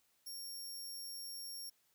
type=tone; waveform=20% pulse; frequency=5530 Hz; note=F8; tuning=18 cents flat; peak=-39 dBFS; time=0.26-1.7 s; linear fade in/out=10 ms; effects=white hiss -75 dBFS RMS until 1.94 s